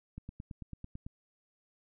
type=click train; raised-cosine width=5 ms; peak=-30 dBFS; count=9; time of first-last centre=0.18-1.065 s; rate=9.04 Hz; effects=none